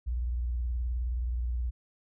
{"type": "tone with vibrato", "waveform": "sine", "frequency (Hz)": 60.1, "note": "B1", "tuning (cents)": -46, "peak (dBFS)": -28, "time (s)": [0.06, 1.71], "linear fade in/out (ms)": 20, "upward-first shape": "sine", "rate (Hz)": 19, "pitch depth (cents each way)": 140, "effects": []}